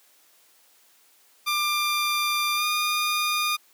15% pulse tone with pitch glide, 1192 to 1216.3 Hz, D6 to D#6, +25 to -40 cents, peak -16 dBFS, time 1.46-3.57 s, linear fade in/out 20 ms, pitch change +35 cents, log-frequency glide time 2.55-2.64 s, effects white hiss -59 dBFS RMS until 3.73 s + high-pass 300 Hz 12 dB/octave

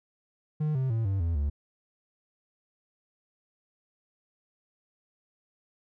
triangle tone with pitch steps, 152.7 / 131.41 / 113.08 / 97.31 / 83.74 / 72.06 Hz, D#3 / C3 / A2 / G2 / E2 / D2, -32 / +8 / +48 / -12 / +28 / -32 cents, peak -23 dBFS, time 0.6-1.5 s, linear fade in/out 10 ms, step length 150 ms, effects none

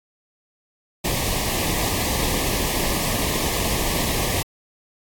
pink band-stop noise, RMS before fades -23 dBFS, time 1.04-4.43 s, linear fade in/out 10 ms, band 1200 to 1700 Hz, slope 96 dB/octave, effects AAC 64 kbps

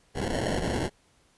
white noise with sample-and-hold, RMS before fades -29 dBFS, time 0.14-0.9 s, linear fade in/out 50 ms, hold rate 1225 Hz, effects pink hiss -64 dBFS RMS until 1.37 s + resampled to 24000 Hz

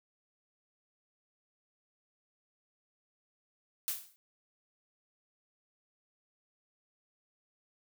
blue noise with exponential decay, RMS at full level -31 dBFS, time 3.88-4.16 s, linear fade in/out 0 ms, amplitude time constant 60 ms, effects none

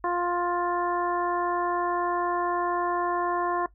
harmonic tone, 351.2 Hz, F4, 10 cents sharp, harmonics 1 / 2 / 3 / 4 / 5, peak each -29 / -30 / -28 / -39 / -38 dBFS, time 0.04-3.66 s, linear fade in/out 2 ms, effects noise-tail reverb RT60 0.1 s tail -17 dB re dry + added 50 Hz sine -54 dBFS peak until 3.74 s

